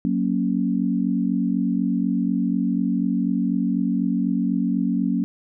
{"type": "chord", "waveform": "sine", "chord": "F# major", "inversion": "none", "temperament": "equal", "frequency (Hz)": [185, 233.1, 277.2], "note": ["F#3", "A#3", "C#4"], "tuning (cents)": [0, 0, 0], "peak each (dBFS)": [-23, -23, -24], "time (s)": [0.05, 5.24], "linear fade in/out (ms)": 0, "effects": []}